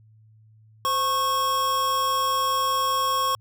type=tone pair together; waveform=square; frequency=516.8 / 1095 Hz; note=C5 / C#6; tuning=-21 / -22 cents; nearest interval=octave + minor second; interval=1299 cents; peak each=-33 / -22 dBFS; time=0.85-3.35 s; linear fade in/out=0 ms; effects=added 109 Hz sine -51 dBFS peak until 3.4 s